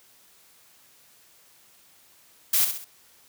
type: noise with echo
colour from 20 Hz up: blue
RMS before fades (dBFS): -21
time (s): 2.53-2.65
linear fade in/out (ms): 5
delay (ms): 65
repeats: 3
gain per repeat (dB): -7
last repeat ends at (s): 2.845
effects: white hiss -57 dBFS RMS until 3.28 s + high-pass 60 Hz 12 dB/octave